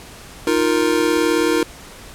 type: chord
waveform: square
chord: Eb suspended second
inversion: none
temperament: just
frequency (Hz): 311.1 / 350 / 466.7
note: Eb4 / F4 / Bb4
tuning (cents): 0 / +4 / +2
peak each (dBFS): -20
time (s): 0.47-1.63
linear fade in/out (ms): 2
effects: pink hiss -39 dBFS RMS until 2.14 s + low-pass 12000 Hz 12 dB/octave